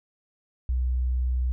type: tone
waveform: sine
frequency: 62.6 Hz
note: B1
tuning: 24 cents sharp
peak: -22 dBFS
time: 0.69-1.52 s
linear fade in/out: 0 ms
effects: none